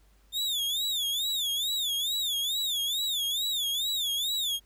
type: tone with vibrato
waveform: 40% pulse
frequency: 3566 Hz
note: A7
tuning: 22 cents sharp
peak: -26 dBFS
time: 0.32-4.6 s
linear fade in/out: 50 ms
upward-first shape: sine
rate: 2.3 Hz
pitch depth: 160 cents each way
effects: added 50 Hz sine -59 dBFS peak until 4.65 s + pink hiss -67 dBFS RMS until 4.65 s